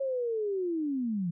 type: linear sweep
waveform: sine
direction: down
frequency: 550 to 162.9 Hz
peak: -28 dBFS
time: 0-1.31 s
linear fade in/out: 10 ms
effects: none